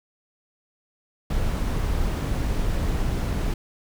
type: noise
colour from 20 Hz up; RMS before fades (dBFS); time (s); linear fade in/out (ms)
brown; -24; 1.3-3.54; 5
effects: none